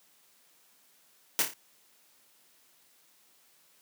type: noise with echo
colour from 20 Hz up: white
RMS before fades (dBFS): -25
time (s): 1.39-1.42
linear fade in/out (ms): 0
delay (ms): 29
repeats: 4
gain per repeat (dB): -6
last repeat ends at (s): 1.536
effects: white hiss -64 dBFS RMS until 3.81 s + high-pass 150 Hz 12 dB/octave